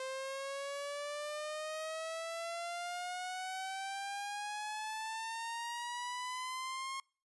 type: exponential sweep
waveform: sawtooth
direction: up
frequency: 522 to 1079 Hz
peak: -35 dBFS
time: 0-7 s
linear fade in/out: 2 ms
effects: noise-tail reverb RT60 0.4 s tail -26 dB re dry + resampled to 24000 Hz